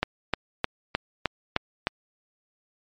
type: click train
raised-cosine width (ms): 0.3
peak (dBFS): -6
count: 7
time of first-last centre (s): 0.03-1.87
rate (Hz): 3.26
effects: low-pass 5000 Hz 12 dB/octave + MP3 64 kbps